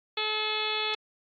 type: harmonic tone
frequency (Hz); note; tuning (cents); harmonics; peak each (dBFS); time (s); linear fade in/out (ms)
430.1; A4; -39; 1 / 2 / 3 / 4 / 5 / 6 / 7 / 8 / 9 / 10; -36 / -37 / -37 / -42 / -38 / -34 / -42 / -32 / -40 / -38; 0.17-0.95; 5
effects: AAC 48 kbps